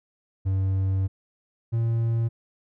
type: tone pair in turn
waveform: triangle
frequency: 95.7 / 115.1 Hz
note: G2 / A#2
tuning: -41 / -22 cents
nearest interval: minor third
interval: 319 cents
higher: second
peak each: -19 / -19 dBFS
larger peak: neither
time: 0.45-1.08 / 1.72-2.29 s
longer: first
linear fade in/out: 20 ms
effects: none